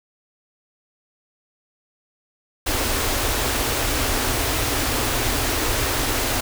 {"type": "band-stop noise", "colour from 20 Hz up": "pink", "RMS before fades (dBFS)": -22, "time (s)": [2.66, 6.41], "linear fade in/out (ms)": 10, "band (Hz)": [130, 230], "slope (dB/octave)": 96, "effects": []}